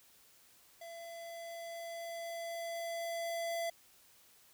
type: tone with level ramp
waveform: square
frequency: 674 Hz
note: E5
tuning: 38 cents sharp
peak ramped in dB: -47 to -35 dBFS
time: 0.81-3.7 s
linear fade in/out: 5 ms
effects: white hiss -64 dBFS RMS until 4.53 s